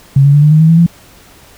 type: tone with pitch steps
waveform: sine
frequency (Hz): 137.5 / 141.69 / 146.01 / 150.47 / 155.05 / 159.78 / 164.65 / 169.67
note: C#3 / C#3 / D3 / D3 / D#3 / D#3 / E3 / F3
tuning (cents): -14 / +38 / -10 / +42 / -6 / +46 / -2 / -50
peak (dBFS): -3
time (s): 0.16-0.864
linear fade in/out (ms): 5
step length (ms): 88
effects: pink hiss -41 dBFS RMS until 1.57 s